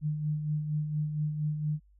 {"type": "tone with tremolo", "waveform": "sine", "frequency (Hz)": 151.4, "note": "D#3", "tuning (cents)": -47, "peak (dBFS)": -26, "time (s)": [0.01, 1.8], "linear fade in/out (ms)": 50, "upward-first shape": "sine", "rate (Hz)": 4.3, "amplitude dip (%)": 50, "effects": ["added 50 Hz sine -58 dBFS peak until 1.99 s"]}